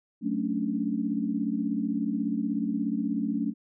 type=chord; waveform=sine; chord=D major seventh; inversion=first; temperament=equal; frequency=185 / 220 / 277.2 / 293.7 Hz; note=F#3 / A3 / C#4 / D4; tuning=0 / 0 / 0 / 0 cents; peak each=-34 / -29 / -31 / -33 dBFS; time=0.21-3.54 s; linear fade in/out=50 ms; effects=none